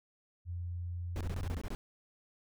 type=tone; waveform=sine; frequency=87.31 Hz; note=F2; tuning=in tune; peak=-36 dBFS; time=0.45-1.61 s; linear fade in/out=50 ms
type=noise bursts; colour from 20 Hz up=brown; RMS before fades=-38 dBFS; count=9; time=1.16-1.75 s; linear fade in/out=0 ms; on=46 ms; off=22 ms
effects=none